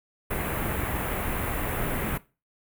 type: band-stop noise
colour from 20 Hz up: pink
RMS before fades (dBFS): -29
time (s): 0.3-2.18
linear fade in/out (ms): 10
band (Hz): 2500 to 11000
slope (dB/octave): 24
effects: noise-tail reverb RT60 0.3 s tail -19 dB re dry